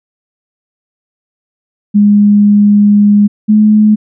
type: tone pair in turn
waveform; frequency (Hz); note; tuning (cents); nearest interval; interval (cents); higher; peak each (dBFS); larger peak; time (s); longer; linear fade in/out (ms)
sine; 205.8 / 212.9; G#3 / G#3; -16 / +43; minor second; 59; second; -3; neither; 1.94-3.28 / 3.48-3.96; first; 20
effects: none